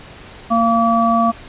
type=harmonic tone; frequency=229.8 Hz; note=A#3; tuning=25 cents flat; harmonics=1 / 3 / 5; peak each=-16 / -16 / -16 dBFS; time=0.5-1.32 s; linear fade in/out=20 ms; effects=pink hiss -38 dBFS RMS until 1.48 s + resampled to 8000 Hz